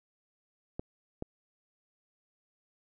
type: clicks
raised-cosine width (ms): 2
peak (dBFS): -22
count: 2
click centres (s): 0.795 / 1.224
effects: none